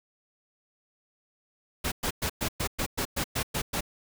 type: noise bursts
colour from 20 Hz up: pink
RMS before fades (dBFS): -29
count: 11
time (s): 1.84-3.809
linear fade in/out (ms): 10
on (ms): 79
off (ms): 110
effects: none